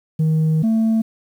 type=tone pair in turn; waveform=sine; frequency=157.7 / 223 Hz; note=D#3 / A3; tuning=+24 / +23 cents; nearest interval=tritone; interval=599 cents; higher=second; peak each=-11 dBFS; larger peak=neither; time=0.19-0.63 / 0.63-1.02 s; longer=first; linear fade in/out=10 ms; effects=tanh soft clip ceiling -13 dBFS + 8-bit